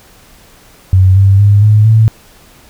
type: tone with pitch steps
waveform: sine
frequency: 93.8 / 97.78 / 101.94 / 106.26 / 110.78 Hz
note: F#2 / G2 / G#2 / G#2 / A2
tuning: +24 / -4 / -32 / +40 / +12 cents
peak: -3 dBFS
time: 0.93-2.08 s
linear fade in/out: 0 ms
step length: 230 ms
effects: pink hiss -42 dBFS RMS until 2.69 s